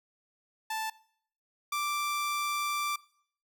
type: tone pair in turn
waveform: sawtooth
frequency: 880 / 1174.7 Hz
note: A5 / D6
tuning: 0 / 0 cents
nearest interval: perfect fourth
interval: 500 cents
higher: second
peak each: -28 / -26 dBFS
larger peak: second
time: 0.7-0.9 / 1.72-2.96 s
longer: second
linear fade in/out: 5 ms
effects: noise-tail reverb RT60 0.6 s tail -21 dB re dry